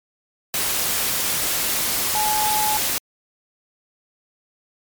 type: tone in noise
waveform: sine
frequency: 852 Hz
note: G#5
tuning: 44 cents sharp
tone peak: -20 dBFS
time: 2.15-2.77 s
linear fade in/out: 0 ms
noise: white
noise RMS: -22 dBFS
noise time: 0.54-2.98 s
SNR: -1 dB
effects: MP3 96 kbps